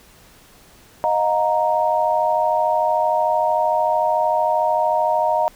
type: chord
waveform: sine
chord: Eb suspended second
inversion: none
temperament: equal with one note detuned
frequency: 622.3 / 715.6 / 932.3 Hz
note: Eb5 / F5 / Bb5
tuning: 0 / +42 / 0 cents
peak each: -20 / -21 / -19 dBFS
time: 1.04-5.48 s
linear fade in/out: 0 ms
effects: pink hiss -49 dBFS RMS until 5.55 s